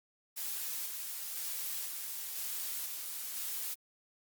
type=noise with tremolo; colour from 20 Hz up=blue; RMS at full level=-38 dBFS; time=0.36-3.75 s; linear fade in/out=20 ms; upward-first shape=square; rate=1 Hz; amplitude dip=25%; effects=Opus 48 kbps